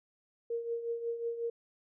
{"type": "tone with tremolo", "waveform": "sine", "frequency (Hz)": 466.2, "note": "A#4", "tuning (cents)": 0, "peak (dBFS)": -30, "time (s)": [0.5, 1.5], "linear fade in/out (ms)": 5, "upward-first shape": "triangle", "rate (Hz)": 5.5, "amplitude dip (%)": 70, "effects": []}